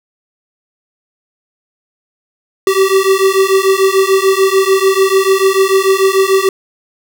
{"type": "beating tone pair", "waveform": "square", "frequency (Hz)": [382.2, 389], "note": ["G4", "G4"], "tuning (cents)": [-44, -13], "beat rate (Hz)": 6.8, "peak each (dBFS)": -12, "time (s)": [2.67, 6.49], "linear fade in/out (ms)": 2, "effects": []}